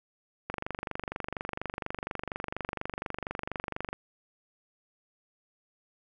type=click train; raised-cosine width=0.5 ms; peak=-18 dBFS; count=84; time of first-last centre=0.5-3.93 s; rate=24.2 Hz; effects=none